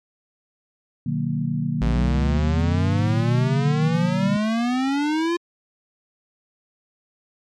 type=chord; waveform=sine; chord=B major seventh; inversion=none; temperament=equal with one note detuned; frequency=123.47 / 151.83 / 185 / 233.1 Hz; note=B2 / D#3 / F#3 / A#3; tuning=0 / -42 / 0 / 0 cents; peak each=-29 / -24 / -29 / -26 dBFS; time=1.06-4.37 s; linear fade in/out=5 ms
type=exponential sweep; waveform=square; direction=up; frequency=55 to 349.2 Hz; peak=-20 dBFS; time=1.81-5.37 s; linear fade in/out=10 ms
effects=low-pass 5000 Hz 12 dB/octave + MP3 64 kbps